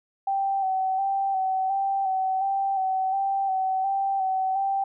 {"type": "tone with vibrato", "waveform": "sine", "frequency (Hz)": 771, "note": "G5", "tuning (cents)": -29, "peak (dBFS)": -22, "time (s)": [0.27, 4.84], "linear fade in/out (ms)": 5, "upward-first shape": "square", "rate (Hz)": 1.4, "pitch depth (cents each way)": 27, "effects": []}